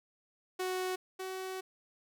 sawtooth tone pair in turn, 370 / 376.3 Hz, F#4 / F#4, 0 / +29 cents, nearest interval unison, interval 29 cents, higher second, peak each -29 / -34 dBFS, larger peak first, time 0.59-0.96 / 1.19-1.61 s, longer second, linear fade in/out 10 ms, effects none

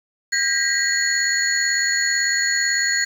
sine tone cluster, 1613 / 1881 / 1959 / 4333 / 6850 Hz, G6 / A#6 / B6 / C#8 / A8, +49 / +15 / -15 / -40 / -47 cents, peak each -24 dBFS, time 0.32-3.05 s, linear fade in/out 10 ms, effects 7-bit

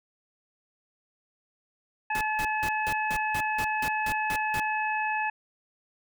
harmonic tone, 860 Hz, A5, 40 cents flat, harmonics 1 / 2 / 3, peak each -28 / -31 / -33 dBFS, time 2.1-5.3 s, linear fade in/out 5 ms
pink noise bursts, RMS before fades -35 dBFS, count 11, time 2.15-4.599 s, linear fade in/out 0 ms, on 59 ms, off 180 ms
effects none

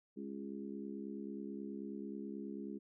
harmonic tone with a mistuned harmonic, 69.3 Hz, C#2, in tune, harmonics 3 / 4 / 5 / 6, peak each -45 / -47 / -49 / -51 dBFS, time 0.16-2.79 s, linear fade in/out 20 ms, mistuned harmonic 6, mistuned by -23 cents, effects none

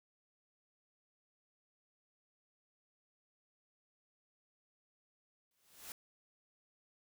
white noise with exponential growth, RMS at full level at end -45 dBFS, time 5.51-5.92 s, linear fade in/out 1 ms, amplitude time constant 87 ms, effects none

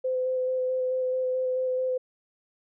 sine tone with vibrato, 512 Hz, C5, 38 cents flat, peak -24 dBFS, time 0.04-1.98 s, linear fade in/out 10 ms, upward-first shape square, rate 4.6 Hz, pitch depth 10 cents each way, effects none

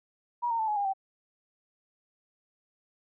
sine tone with pitch steps, 959 / 918.9 / 880.4 / 843.6 / 808.3 / 774.5 Hz, A#5 / A#5 / A5 / G#5 / G#5 / G5, +49 / -25 / +1 / +27 / -47 / -21 cents, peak -26 dBFS, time 0.42-0.936 s, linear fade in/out 20 ms, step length 86 ms, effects none

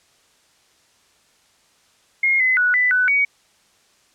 sine tone with pitch steps, 2143 / 2031 / 1471 / 1991 / 1496 / 2252 Hz, C7 / B6 / F#6 / B6 / F#6 / C#7, +41 / +48 / -11 / +14 / +19 / +27 cents, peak -14 dBFS, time 2.23-3.25 s, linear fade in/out 5 ms, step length 170 ms, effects white hiss -58 dBFS RMS until 4.14 s + low-pass 8000 Hz 12 dB/octave

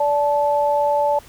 sine tone pair together, 581 / 871.3 Hz, D5 / A5, -19 / -17 cents, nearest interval perfect fifth, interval 702 cents, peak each -18 dBFS, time 0-1.19 s, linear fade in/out 5 ms, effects pink hiss -46 dBFS RMS until 1.28 s

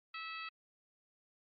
harmonic tone, 652 Hz, E5, 19 cents flat, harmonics 2 / 3 / 4 / 5 / 6 / 7, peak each -46 / -50 / -46 / -54 / -54 / -55 dBFS, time 0.14-0.49 s, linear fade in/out 5 ms, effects Opus 48 kbps

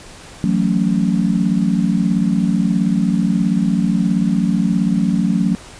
sine chord, F# minor seventh, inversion third, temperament just, 166.5 / 185 / 222 / 277.5 Hz, E3 / F#3 / A3 / C#4, +18 / 0 / +16 / +2 cents, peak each -22 / -16 / -18 / -22 dBFS, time 0.44-5.55 s, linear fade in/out 0 ms, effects pink hiss -38 dBFS RMS until 5.79 s + resampled to 22050 Hz

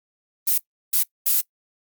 violet noise bursts at uneven times, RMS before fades -19 dBFS, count 3, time 0.47-0.58 / 0.93-1.03 / 1.26-1.41 s, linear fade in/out 5 ms, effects noise-tail reverb RT60 0.1 s tail -22 dB re dry + Opus 24 kbps

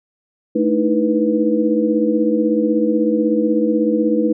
sine tone cluster, 219.6 / 304.9 / 321.1 / 490.3 Hz, A3 / D#4 / E4 / B4, -3 / -35 / -45 / -13 cents, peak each -19 dBFS, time 0.55-4.33 s, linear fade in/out 10 ms, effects none

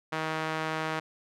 sawtooth tone with band-pass filter, 158.1 Hz, D#3, 28 cents sharp, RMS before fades -32 dBFS, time 0.12-1 s, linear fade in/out 10 ms, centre 1400 Hz, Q 0.78, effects none

